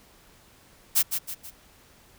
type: noise with echo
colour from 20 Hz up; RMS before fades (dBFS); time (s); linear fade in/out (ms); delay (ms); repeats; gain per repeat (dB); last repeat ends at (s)
blue; -20; 0.95-1.03; 20; 160; 3; -7; 1.51
effects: pink hiss -56 dBFS RMS until 2.18 s